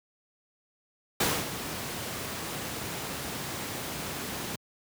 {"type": "noise with ADSR envelope", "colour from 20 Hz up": "pink", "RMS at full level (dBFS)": -24, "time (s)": [1.2, 4.56], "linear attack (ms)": 5, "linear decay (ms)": 250, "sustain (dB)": -11, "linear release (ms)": 8, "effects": ["high-pass 100 Hz 12 dB/octave"]}